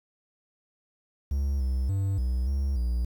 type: tone with pitch steps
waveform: triangle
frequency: 69.2 / 64.7 / 97.8 / 62.6 / 68.5 / 59.8 Hz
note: C#2 / C2 / G2 / B1 / C#2 / A#1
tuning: -2 / -19 / -4 / +24 / -20 / +45 cents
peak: -22 dBFS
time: 1.31-3.05 s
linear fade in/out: 5 ms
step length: 290 ms
effects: 9-bit